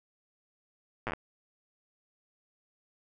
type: slowing click train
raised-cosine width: 0.5 ms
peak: -18 dBFS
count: 7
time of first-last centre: 1.07-1.135 s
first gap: 8 ms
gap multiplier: 1.12
effects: none